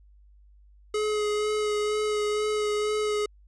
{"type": "tone with vibrato", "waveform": "square", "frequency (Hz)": 422.3, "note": "G#4", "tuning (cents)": 29, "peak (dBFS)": -25, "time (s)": [0.94, 3.26], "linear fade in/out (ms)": 5, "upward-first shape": "sine", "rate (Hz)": 2.1, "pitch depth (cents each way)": 15, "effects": ["added 50 Hz sine -52 dBFS peak until 3.47 s", "resampled to 22050 Hz"]}